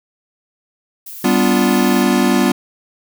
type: noise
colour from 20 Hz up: violet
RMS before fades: -32 dBFS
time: 1.06-2.03 s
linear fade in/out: 5 ms
type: chord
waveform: square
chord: G dominant seventh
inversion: none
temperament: equal with one note detuned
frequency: 196 / 246.9 / 289.5 / 349.2 Hz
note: G3 / B3 / D4 / F4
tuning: 0 / 0 / -25 / 0 cents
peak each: -18 / -16 / -20 / -19 dBFS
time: 1.24-2.52 s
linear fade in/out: 5 ms
effects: none